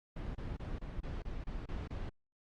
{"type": "noise bursts", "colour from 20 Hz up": "brown", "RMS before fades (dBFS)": -40, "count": 9, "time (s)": [0.16, 2.094], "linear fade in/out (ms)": 5, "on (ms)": 190, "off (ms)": 28, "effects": ["low-pass 4000 Hz 12 dB/octave", "Opus 32 kbps"]}